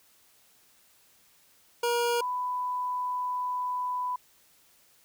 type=tone pair in turn; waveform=25% pulse / sine; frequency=475.8 / 995.7 Hz; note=A#4 / B5; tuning=+35 / +14 cents; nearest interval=octave + minor second; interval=1279 cents; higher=second; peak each=-21 / -28 dBFS; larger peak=first; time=1.83-2.21 / 2.21-4.16 s; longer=second; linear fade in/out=5 ms; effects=white hiss -62 dBFS RMS until 5.04 s